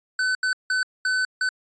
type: tone bursts at uneven times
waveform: square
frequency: 1513 Hz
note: F#6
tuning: 38 cents sharp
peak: -21 dBFS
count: 5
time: 0.19-0.35 / 0.43-0.53 / 0.7-0.83 / 1.05-1.25 / 1.41-1.49 s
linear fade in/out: 2 ms
effects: resampled to 16000 Hz